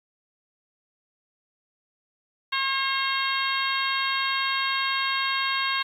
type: harmonic tone with a mistuned harmonic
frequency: 538 Hz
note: C5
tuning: 48 cents sharp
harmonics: 2 / 3 / 4 / 5 / 6 / 7 / 8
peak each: -28 / -30 / -31 / -32 / -33 / -33 / -34 dBFS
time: 2.52-5.83 s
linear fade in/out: 10 ms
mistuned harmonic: 5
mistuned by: +28 cents
effects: 9-bit